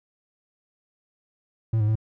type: tone with pitch steps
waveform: triangle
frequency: 111.8 / 106 / 109.6 Hz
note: A2 / G#2 / A2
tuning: +28 / +36 / -6 cents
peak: -17 dBFS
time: 1.73-1.955 s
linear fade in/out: 5 ms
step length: 75 ms
effects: none